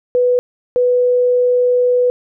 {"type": "tone pair in turn", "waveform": "sine", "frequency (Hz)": [494.4, 494.4], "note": ["B4", "B4"], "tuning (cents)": [2, 2], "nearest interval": "unison", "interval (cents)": 0, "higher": "neither", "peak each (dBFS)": -10, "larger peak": "neither", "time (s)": [[0.15, 0.39], [0.76, 2.1]], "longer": "second", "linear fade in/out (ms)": 0, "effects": []}